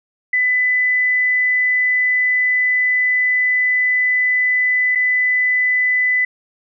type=tone with dropouts; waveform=sine; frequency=2000 Hz; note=B6; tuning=21 cents sharp; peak=-13 dBFS; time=0.33-6.25 s; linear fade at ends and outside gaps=5 ms; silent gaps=4.951-4.955 s; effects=none